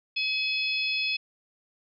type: harmonic tone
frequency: 850 Hz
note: G#5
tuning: 40 cents sharp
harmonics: 3 / 4 / 5 / 6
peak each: -27 / -32 / -36 / -35 dBFS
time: 0.16-1.17 s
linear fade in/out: 10 ms
effects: none